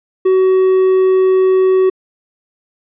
triangle tone, 375.9 Hz, F#4, 27 cents sharp, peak -6 dBFS, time 0.25-1.9 s, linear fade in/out 10 ms, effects resampled to 8000 Hz

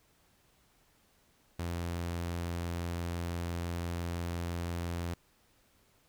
sawtooth tone, 85.9 Hz, F2, 28 cents flat, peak -30 dBFS, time 1.59-5.14 s, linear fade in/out 5 ms, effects pink hiss -68 dBFS RMS until 6.08 s

